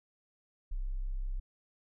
sine tone, 32.7 Hz, C1, in tune, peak -32 dBFS, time 0.71-1.4 s, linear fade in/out 10 ms, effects none

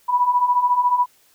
sine beating tone pair, 972 / 986 Hz, B5 / B5, -28 / -3 cents, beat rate 14 Hz, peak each -21 / -16 dBFS, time 0.08-1.06 s, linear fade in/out 20 ms, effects white hiss -57 dBFS RMS until 1.34 s

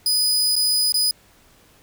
sawtooth tone with dropouts, 4978 Hz, D#8, in tune, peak -14 dBFS, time 0.06-1.11 s, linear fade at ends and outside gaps 2 ms, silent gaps 0.556-0.563 / 0.922-0.942 s, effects pink hiss -54 dBFS RMS until 1.82 s

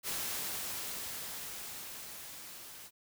white noise with level ramp, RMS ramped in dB -36 to -50 dBFS, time 0.03-2.91 s, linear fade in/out 50 ms, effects none

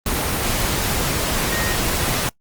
sine tone in noise, 1864.7 Hz, A#6, in tune, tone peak -27 dBFS, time 1.52-1.75 s, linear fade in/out 2 ms, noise pink, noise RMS -21 dBFS, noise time 0.06-2.29 s, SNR -9 dB, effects noise-tail reverb RT60 0.1 s tail -24 dB re dry + Opus 24 kbps

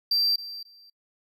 triangle tone with echo, 4699 Hz, D8, in tune, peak -19 dBFS, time 0.11-0.36 s, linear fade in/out 5 ms, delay 270 ms, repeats 2, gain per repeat -15 dB, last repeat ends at 0.9 s, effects noise-tail reverb RT60 0.1 s tail -25 dB re dry

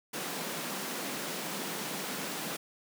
pink high-pass noise, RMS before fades -37 dBFS, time 0.13-2.57 s, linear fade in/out 10 ms, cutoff 160 Hz, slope 48 dB/octave, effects none

